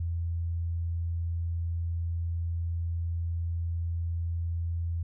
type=tone; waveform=sine; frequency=84.3 Hz; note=E2; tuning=39 cents sharp; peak=-28 dBFS; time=0-5.03 s; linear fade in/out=5 ms; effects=none